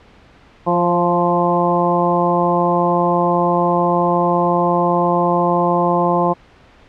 harmonic tone with a mistuned harmonic, 174.2 Hz, F3, 4 cents flat, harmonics 1 / 2 / 3 / 4 / 5 / 6, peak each -20 / -20 / -20 / -20 / -20 / -20 dBFS, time 0.66-6.34 s, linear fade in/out 20 ms, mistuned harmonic 3, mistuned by +17 cents, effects pink hiss -47 dBFS RMS until 6.88 s + low-pass 3000 Hz 12 dB/octave

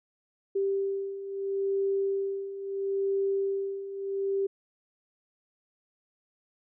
sine beating tone pair, 392 / 392.75 Hz, G4 / G4, 0 / +3 cents, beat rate 0.75 Hz, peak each -33 / -28 dBFS, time 0.55-4.47 s, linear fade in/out 10 ms, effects none

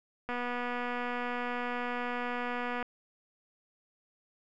click train, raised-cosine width 0.5 ms, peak -21 dBFS, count 620, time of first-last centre 0.29-2.827 s, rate 244 Hz, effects none

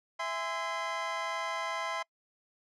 25% pulse chord, E augmented, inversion none, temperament just, 659.3 / 824.1 / 1030.1 Hz, E5 / G#5 / B#5, 0 / -14 / -27 cents, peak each -34 / -37 / -31 dBFS, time 0.19-2.03 s, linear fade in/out 10 ms, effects noise-tail reverb RT60 0.1 s tail -26 dB re dry + low-pass 5000 Hz 12 dB/octave

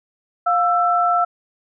sine tone pair together, 705 / 1330.9 Hz, F5 / E6, +16 / +16 cents, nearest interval major seventh, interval 1100 cents, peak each -17 dBFS, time 0.46-1.25 s, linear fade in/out 10 ms, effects none

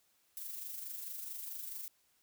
violet noise with amplitude modulation, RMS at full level -42 dBFS, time 0.37-1.88 s, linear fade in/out 0 ms, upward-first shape sine, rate 24.6 Hz, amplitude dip 45%, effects white hiss -73 dBFS RMS until 2.22 s

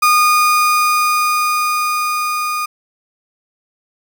35% pulse tone with level ramp, 1225 Hz, D#6, 27 cents flat, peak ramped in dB -7 to -16 dBFS, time 0.02-2.66 s, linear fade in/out 10 ms, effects none

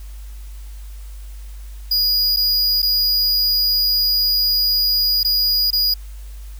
square tone with dropouts, 4898 Hz, D#8, 28 cents flat, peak -15 dBFS, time 1.91-5.94 s, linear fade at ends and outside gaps 5 ms, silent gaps 2.363-2.369 / 2.82-2.827 / 5.232-5.247 / 5.706-5.729 s, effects added 50 Hz sine -31 dBFS peak until 6.59 s + white hiss -49 dBFS RMS until 6.59 s

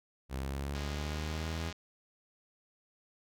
sawtooth linear sweep, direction up, 65.41 to 83.3 Hz, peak -31 dBFS, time 0.29-1.73 s, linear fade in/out 50 ms
click train, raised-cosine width 0.2 ms, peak -28 dBFS, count 202, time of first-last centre 0.75-1.726 s, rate 206 Hz
effects none

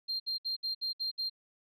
sine tone bursts, 4186 Hz, C8, in tune, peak -30 dBFS, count 7, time 0.08-1.298 s, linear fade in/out 20 ms, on 120 ms, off 63 ms, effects tanh soft clip ceiling -28 dBFS

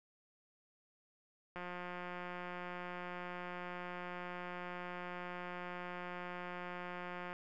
click train, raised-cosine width 0.5 ms, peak -30 dBFS, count 1028, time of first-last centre 1.56-7.33 s, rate 178 Hz, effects none

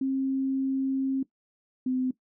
sine tone pair in turn, 267.4 / 256.4 Hz, C4 / C4, +38 / -35 cents, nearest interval minor second, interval 73 cents, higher first, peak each -24 dBFS, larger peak neither, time 0.01-1.23 / 1.86-2.11 s, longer first, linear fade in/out 5 ms, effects noise-tail reverb RT60 0.1 s tail -17 dB re dry

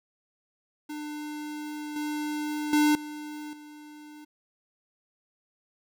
square tone with level steps, 299.8 Hz, D4, 36 cents sharp, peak -35 / -30 / -20 / -37 / -45 dBFS, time 0.89-4.25 s, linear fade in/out 10 ms, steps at 1.96 / 2.73 / 2.95 / 3.53 s, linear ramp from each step 2 ms, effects none

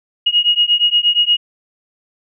sine beating tone pair, 2876 / 2884.5 Hz, F#7 / F#7, -50 / -45 cents, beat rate 8.5 Hz, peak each -14 dBFS, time 0.26-1.37 s, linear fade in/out 10 ms, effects none

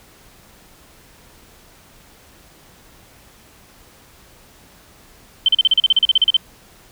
sine tone bursts, 3093 Hz, G7, 24 cents flat, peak -9 dBFS, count 15, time 5.46-6.367 s, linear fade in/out 2 ms, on 25 ms, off 38 ms, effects pink hiss -48 dBFS RMS until 6.91 s

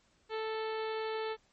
harmonic tone, 440 Hz, A4, in tune, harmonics 1 / 2 / 3 / 4 / 5 / 6 / 7 / 8 / 9 / 10, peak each -35 / -41 / -45 / -47 / -49 / -51 / -52 / -53 / -54 / -55 dBFS, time 0.29-1.37 s, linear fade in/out 50 ms, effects pink hiss -70 dBFS RMS until 1.52 s + MP3 32 kbps

